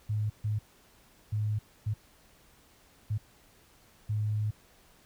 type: tone bursts at uneven times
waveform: sine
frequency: 106.3 Hz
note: G#2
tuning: 41 cents sharp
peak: -27 dBFS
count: 6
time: 0.09-0.3 / 0.44-0.59 / 1.32-1.59 / 1.86-1.94 / 3.1-3.18 / 4.09-4.51 s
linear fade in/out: 10 ms
effects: pink hiss -61 dBFS RMS until 5.05 s